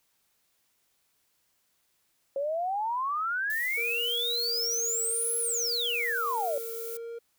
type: exponential two-way sweep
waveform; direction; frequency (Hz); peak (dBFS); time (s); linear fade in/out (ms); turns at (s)
sine; up then down; 540 to 11175 to 540; -27; 2.36-6.58; 2; 5.37
type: noise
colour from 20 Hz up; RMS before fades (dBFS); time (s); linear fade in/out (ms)
violet; -40; 3.5-6.97; 2
type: tone with vibrato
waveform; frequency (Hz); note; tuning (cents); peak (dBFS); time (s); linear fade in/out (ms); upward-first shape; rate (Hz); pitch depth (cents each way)
triangle; 466.2; A#4; 0; -34; 3.77-7.19; 10; triangle; 0.59; 33
effects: white hiss -72 dBFS RMS until 7.38 s